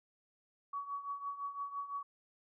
sine tone with tremolo, 1129 Hz, C#6, 31 cents sharp, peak -35 dBFS, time 0.73-2.03 s, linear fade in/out 5 ms, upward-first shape triangle, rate 5.9 Hz, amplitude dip 80%, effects none

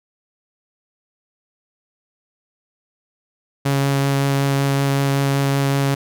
sawtooth tone with vibrato, 138.59 Hz, C#3, in tune, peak -12 dBFS, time 3.65-5.95 s, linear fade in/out 10 ms, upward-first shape sine, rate 5.3 Hz, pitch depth 8 cents each way, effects none

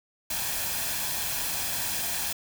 white noise with comb filter, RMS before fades -30 dBFS, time 0.3-2.33 s, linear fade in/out 5 ms, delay 1.2 ms, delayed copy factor +0.5, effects none

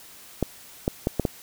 clicks, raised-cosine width 2 ms, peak -8 dBFS, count 5, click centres 0.427 / 0.879 / 1.071 / 1.197 / 1.252 s, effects white hiss -47 dBFS RMS until 1.42 s

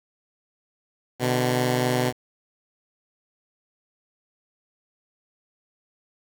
10% pulse tone pair together, 125.27 / 148.8 Hz, B2 / D3, +25 / +23 cents, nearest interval minor third, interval 298 cents, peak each -13 / -21 dBFS, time 1.19-2.13 s, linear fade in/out 50 ms, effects 8-bit

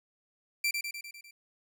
sawtooth tone with echo, 2349 Hz, D7, in tune, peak -23 dBFS, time 0.64-0.71 s, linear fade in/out 5 ms, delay 100 ms, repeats 6, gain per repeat -4 dB, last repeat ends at 1.31 s, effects none

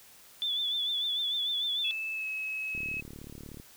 sine tone with vibrato, 3478 Hz, A7, 21 cents flat, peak -28 dBFS, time 0.42-1.91 s, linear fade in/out 0 ms, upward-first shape triangle, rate 6.7 Hz, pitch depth 66 cents each way
sine tone with pitch glide, 2623 to 2571 Hz, E7 to E7, -9 to -44 cents, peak -32 dBFS, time 1.84-3.01 s, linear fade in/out 10 ms, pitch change -35 cents, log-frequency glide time 2.12-2.27 s
click train, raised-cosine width 3 ms, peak -32 dBFS, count 32, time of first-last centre 2.75-3.599 s, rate 36.5 Hz
effects white hiss -55 dBFS RMS until 3.76 s

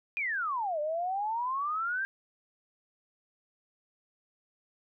sine exponential two-way sweep, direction down then up, 2489 to 587.3 to 1611 Hz, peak -29 dBFS, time 0.17-2.05 s, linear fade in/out 0 ms, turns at 0.8 s, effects none

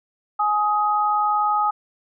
sine tone pair together, 838 / 1255.6 Hz, G#5 / D#6, +15 / +15 cents, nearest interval perfect fifth, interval 700 cents, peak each -20 dBFS, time 0.39-1.71 s, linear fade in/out 10 ms, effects none

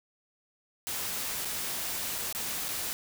white noise with dropouts, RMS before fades -34 dBFS, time 0.87-2.93 s, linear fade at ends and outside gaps 0 ms, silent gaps 1.448-1.454 / 2.182-2.186 / 2.326-2.349 / 2.683-2.688 s, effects none

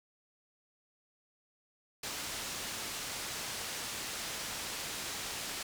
white low-pass noise, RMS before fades -40 dBFS, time 2.03-5.63 s, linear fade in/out 5 ms, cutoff 7500 Hz, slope 12 dB/octave, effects none

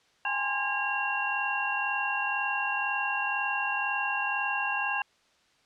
sine tone cluster, 806 / 848 / 1042 / 1625 / 2752 Hz, G5 / G#5 / C6 / G#6 / F7, +48 / +36 / -7 / -38 / -26 cents, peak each -34 / -36 / -35 / -32 / -31 dBFS, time 0.25-5.02 s, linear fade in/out 2 ms, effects white hiss -65 dBFS RMS until 5.65 s + low-pass 5000 Hz 12 dB/octave

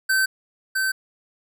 square tone with echo, 1543 Hz, G6, 28 cents flat, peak -18 dBFS, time 0.09-0.26 s, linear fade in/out 10 ms, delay 660 ms, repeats 1, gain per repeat -3 dB, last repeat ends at 0.92 s, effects none

